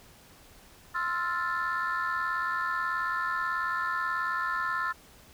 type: chord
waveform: sine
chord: F major seventh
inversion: second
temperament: equal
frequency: 1046.5 / 1318.5 / 1396.9 / 1760 Hz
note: C6 / E6 / F6 / A6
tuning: 0 / 0 / 0 / 0 cents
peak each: -32 dBFS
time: 0.94-4.93 s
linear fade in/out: 20 ms
effects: tanh soft clip ceiling -22 dBFS + pink hiss -55 dBFS RMS until 5.33 s